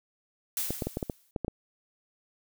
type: noise with exponential decay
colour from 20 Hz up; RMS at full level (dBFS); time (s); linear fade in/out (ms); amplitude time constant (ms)
blue; -29; 0.57-1.31; 1; 160
type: clicks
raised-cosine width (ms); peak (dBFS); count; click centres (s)
2; -17; 9; 0.706 / 0.822 / 0.87 / 0.971 / 1.028 / 1.098 / 1.362 / 1.447 / 1.481
effects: none